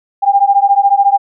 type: beating tone pair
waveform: sine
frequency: 792 / 806 Hz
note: G5 / G5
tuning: +18 / +48 cents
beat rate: 14 Hz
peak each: -10 dBFS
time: 0.22-1.18 s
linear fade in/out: 20 ms
effects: none